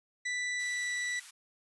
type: tone with pitch glide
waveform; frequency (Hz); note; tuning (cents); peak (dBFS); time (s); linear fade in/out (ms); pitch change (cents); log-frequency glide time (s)
40% pulse; 1975.5 to 1963; B6 to B6; 0 to -11; -31; 0.25-1.2; 10; -11; 0.5-0.9
type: high-pass noise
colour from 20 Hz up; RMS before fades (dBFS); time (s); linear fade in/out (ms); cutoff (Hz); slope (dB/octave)
white; -49; 0.59-1.31; 10; 1100; 24
effects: resampled to 24000 Hz